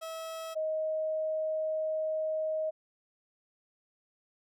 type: tone pair in turn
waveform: 30% pulse / sine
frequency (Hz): 648 / 627.7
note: E5 / D#5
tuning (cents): -30 / +15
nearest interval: minor second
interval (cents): 55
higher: first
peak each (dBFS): -35 / -29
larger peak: second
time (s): 0.01-0.55 / 0.55-2.71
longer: second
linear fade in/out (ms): 20
effects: none